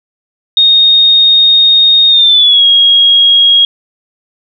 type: tone with pitch glide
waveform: sine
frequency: 3709 to 3285 Hz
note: A#7 to G#7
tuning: -9 to -20 cents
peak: -3 dBFS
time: 0.57-3.65 s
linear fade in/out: 2 ms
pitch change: -211 cents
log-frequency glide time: 2.09-2.65 s
effects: none